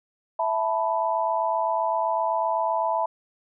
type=chord; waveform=sine; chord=E suspended fourth; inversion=none; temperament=equal; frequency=659.3 / 880 / 987.8 Hz; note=E5 / A5 / B5; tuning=0 / 0 / 0 cents; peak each=-26 dBFS; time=0.39-3.06 s; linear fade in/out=5 ms; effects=none